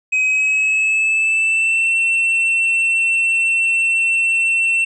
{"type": "tone with pitch glide", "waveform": "triangle", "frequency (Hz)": [2531, 2697], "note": ["D#7", "E7"], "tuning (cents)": [29, 39], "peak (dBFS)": -12, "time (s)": [0.12, 4.85], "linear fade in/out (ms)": 10, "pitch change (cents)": 110, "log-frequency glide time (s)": [0.23, 1.93], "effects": ["resampled to 24000 Hz"]}